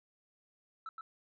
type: tone with echo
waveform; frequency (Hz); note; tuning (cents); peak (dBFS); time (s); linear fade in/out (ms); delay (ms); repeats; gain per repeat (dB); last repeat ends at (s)
sine; 1318.5; E6; 0; -38; 0.86-0.89; 2; 120; 1; -3; 1.01
effects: tanh soft clip ceiling -39 dBFS